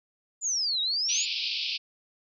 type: exponential two-way sweep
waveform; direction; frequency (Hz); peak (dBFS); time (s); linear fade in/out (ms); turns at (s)
sine; down then up; 7200 to 3729 to 7200; -25; 0.41-1.26; 50; 0.81
type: band-pass noise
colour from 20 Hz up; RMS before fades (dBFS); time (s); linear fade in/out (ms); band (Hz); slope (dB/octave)
white; -31; 1.08-1.78; 20; 2400 to 5100; 96
effects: none